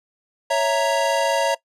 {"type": "chord", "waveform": "square", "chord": "A# diminished", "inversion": "first", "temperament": "equal", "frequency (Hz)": [554.4, 659.3, 932.3], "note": ["C#5", "E5", "A#5"], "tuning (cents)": [0, 0, 0], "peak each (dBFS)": [-22, -23, -23], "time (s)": [0.5, 1.55], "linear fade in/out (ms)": 10, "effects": ["noise-tail reverb RT60 0.1 s tail -20 dB re dry", "low-pass 9000 Hz 12 dB/octave"]}